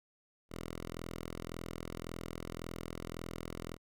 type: tone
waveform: 5% pulse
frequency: 41.83 Hz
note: E1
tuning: 26 cents sharp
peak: -30 dBFS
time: 0.49-3.78 s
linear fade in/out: 50 ms
effects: none